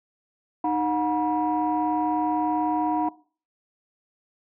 sine tone cluster, 308.2 / 727 / 963 Hz, D#4 / F#5 / B5, -16 / -31 / -44 cents, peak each -25 dBFS, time 0.64-3.09 s, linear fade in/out 5 ms, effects noise-tail reverb RT60 0.4 s tail -19 dB re dry + tanh soft clip ceiling -14 dBFS

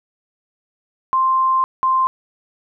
sine tone pair in turn, 1050 / 1046.2 Hz, C6 / C6, +6 / -1 cents, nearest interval unison, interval 7 cents, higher first, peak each -13 dBFS, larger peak neither, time 1.13-1.64 / 1.83-2.07 s, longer first, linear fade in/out 0 ms, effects none

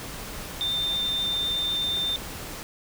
sine tone in noise, 3596 Hz, A7, 37 cents sharp, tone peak -24 dBFS, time 0.61-2.16 s, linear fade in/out 0 ms, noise pink, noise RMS -37 dBFS, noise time 0-2.63 s, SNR +10 dB, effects none

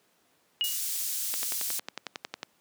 sine tone with exponential decay, 2887 Hz, F#7, 43 cents flat, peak -22 dBFS, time 0.61-0.84 s, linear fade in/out 0 ms, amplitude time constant 49 ms
pink high-pass noise, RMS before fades -32 dBFS, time 0.64-1.79 s, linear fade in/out 0 ms, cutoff 6900 Hz, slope 12 dB/octave
click train, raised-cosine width 0.2 ms, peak -16 dBFS, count 13, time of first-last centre 1.34-2.431 s, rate 11 Hz
effects pink hiss -67 dBFS RMS until 2.6 s + high-pass 200 Hz 12 dB/octave

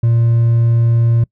triangle tone with hard clipping, 116.54 Hz, A#2, in tune, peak -10 dBFS, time 0.03-1.24 s, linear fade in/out 5 ms, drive 5 dB, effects noise-tail reverb RT60 0.1 s tail -25 dB re dry

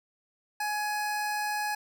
25% pulse tone, 839 Hz, G#5, 17 cents sharp, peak -25 dBFS, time 0.6-1.75 s, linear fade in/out 5 ms, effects none

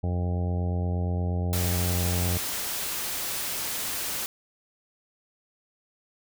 harmonic tone, 88.5 Hz, F2, 23 cents sharp, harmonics 1 / 2 / 3 / 4 / 5 / 6 / 7 / 8 / 9, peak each -25 / -32 / -40 / -42 / -40 / -45 / -42 / -47 / -43 dBFS, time 0.03-2.38 s, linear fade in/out 10 ms
white noise, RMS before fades -31 dBFS, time 1.53-4.26 s, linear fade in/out 0 ms
effects none

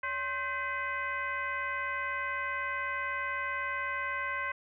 sine tone with frequency modulation, 1549 Hz, G6, 21 cents flat, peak -31 dBFS, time 0.03-4.52 s, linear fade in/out 5 ms, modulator 490 Hz, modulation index 1.4, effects none

